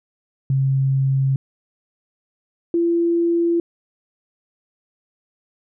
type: tone pair in turn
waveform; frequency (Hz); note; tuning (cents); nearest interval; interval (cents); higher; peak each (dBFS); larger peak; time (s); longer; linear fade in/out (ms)
sine; 134.8 / 339.7; C#3 / F4; -48 / -48; octave + major third; 1600; second; -15; neither; 0.5-1.36 / 2.74-3.6; neither; 2
effects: none